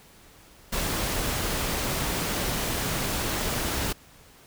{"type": "noise", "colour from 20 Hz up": "pink", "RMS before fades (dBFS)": -28, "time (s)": [0.72, 3.93], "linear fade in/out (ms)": 10, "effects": ["pink hiss -53 dBFS RMS until 4.46 s"]}